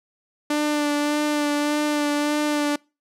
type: tone with vibrato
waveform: sawtooth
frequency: 295.5 Hz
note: D4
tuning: 11 cents sharp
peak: -16 dBFS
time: 0.5-2.76 s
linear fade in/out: 5 ms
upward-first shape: sine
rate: 1.7 Hz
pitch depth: 20 cents each way
effects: noise-tail reverb RT60 0.3 s tail -26 dB re dry + low-pass 11000 Hz 12 dB/octave